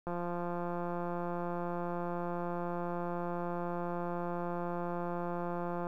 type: click train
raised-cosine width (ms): 1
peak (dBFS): -24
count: 1010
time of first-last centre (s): 0.07-5.869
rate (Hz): 174
effects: 11-bit